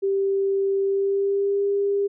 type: tone with pitch glide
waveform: sine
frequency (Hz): 392 to 400.9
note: G4 to G4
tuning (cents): 0 to +39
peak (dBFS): -19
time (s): 0.02-2.08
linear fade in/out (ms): 20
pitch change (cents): +39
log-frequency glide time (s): 0.83-1.64
effects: none